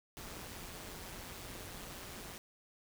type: noise with amplitude modulation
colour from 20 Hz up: pink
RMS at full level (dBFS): -45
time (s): 0.17-2.38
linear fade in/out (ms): 0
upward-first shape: sine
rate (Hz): 181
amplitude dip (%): 55
effects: none